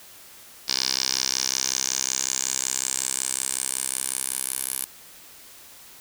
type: tone with band-pass filter sweep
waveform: 10% pulse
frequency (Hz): 65.41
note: C2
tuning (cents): 0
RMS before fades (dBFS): -27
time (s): 0.68-4.85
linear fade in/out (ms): 5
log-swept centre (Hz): 5000 to 11000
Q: 4.5
effects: white hiss -47 dBFS RMS until 6 s